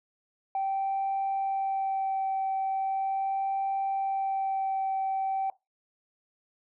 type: tone with vibrato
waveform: sine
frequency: 776 Hz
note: G5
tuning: 18 cents flat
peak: -25 dBFS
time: 0.55-5.5 s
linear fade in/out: 2 ms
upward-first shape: sine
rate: 0.39 Hz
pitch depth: 10 cents each way
effects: noise-tail reverb RT60 0.2 s tail -19 dB re dry + tanh soft clip ceiling -23 dBFS